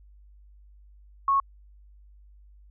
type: tone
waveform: sine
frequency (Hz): 1100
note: C#6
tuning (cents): -14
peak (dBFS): -19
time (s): 1.28-1.4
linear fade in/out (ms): 2
effects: added 50 Hz sine -50 dBFS peak until 2.7 s